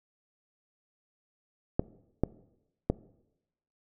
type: clicks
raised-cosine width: 2 ms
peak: -11 dBFS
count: 3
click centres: 1.795 / 2.236 / 2.9 s
effects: noise-tail reverb RT60 0.9 s tail -20 dB re dry